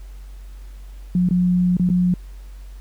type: tone with dropouts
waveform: sine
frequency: 179.5 Hz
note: F3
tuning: 48 cents sharp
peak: -14 dBFS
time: 1.15-2.14 s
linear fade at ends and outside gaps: 2 ms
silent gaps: 1.289-1.309 / 1.769-1.796 / 1.891-1.9 s
effects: added 47 Hz sine -34 dBFS peak until 2.8 s + pink hiss -54 dBFS RMS until 2.8 s